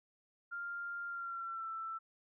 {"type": "tone with pitch glide", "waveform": "sine", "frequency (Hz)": [1396.9, 1330], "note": ["F6", "E6"], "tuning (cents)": [0, 15], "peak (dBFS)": -39, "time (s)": [0.51, 1.99], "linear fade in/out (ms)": 20, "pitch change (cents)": -85, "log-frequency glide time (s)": [1.07, 1.7], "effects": []}